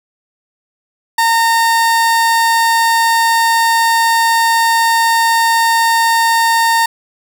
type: tone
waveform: 30% pulse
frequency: 916 Hz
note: A#5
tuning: 31 cents flat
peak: -7 dBFS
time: 1.18-6.86 s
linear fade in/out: 5 ms
effects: none